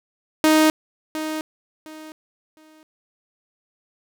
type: tone with echo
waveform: sawtooth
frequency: 311.7 Hz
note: D#4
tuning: 3 cents sharp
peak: -9 dBFS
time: 0.44-0.7 s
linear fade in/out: 0 ms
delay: 710 ms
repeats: 3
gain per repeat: -12 dB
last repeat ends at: 2.83 s
effects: none